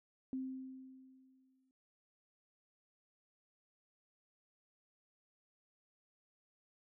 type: tone with exponential decay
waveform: sine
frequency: 261.6 Hz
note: C4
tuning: in tune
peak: -36 dBFS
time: 0.33-1.71 s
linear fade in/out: 1 ms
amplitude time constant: 300 ms
effects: noise-tail reverb RT60 0.4 s tail -26 dB re dry